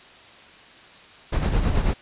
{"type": "noise with tremolo", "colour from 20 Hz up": "brown", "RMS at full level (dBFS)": -19, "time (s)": [1.32, 1.94], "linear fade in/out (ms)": 10, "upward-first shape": "sine", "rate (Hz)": 9.3, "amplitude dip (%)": 50, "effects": ["white hiss -47 dBFS RMS until 2.01 s", "resampled to 8000 Hz"]}